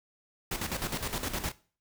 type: noise with tremolo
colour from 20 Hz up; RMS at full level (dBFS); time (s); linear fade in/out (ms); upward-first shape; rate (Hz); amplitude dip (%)
pink; -32; 0.51-1.52; 5; square; 9.7; 65
effects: noise-tail reverb RT60 0.4 s tail -19 dB re dry